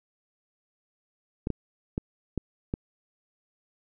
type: clicks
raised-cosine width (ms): 3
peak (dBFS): -15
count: 5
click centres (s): 1.471 / 1.503 / 1.979 / 2.377 / 2.739
effects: none